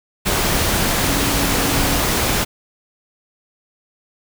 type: tone in noise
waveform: sine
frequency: 280.7 Hz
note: C#4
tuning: 22 cents sharp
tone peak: -25 dBFS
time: 1.04-2.01 s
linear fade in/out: 20 ms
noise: pink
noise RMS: -18 dBFS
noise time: 0.25-2.45 s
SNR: -10 dB
effects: none